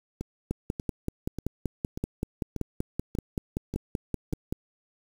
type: two click trains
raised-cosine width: 3 ms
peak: -15 / -20 dBFS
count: 22 / 8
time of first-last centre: 0.51-4.525 / 0.21-4.328 s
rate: 5.23 / 1.7 Hz
effects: 7-bit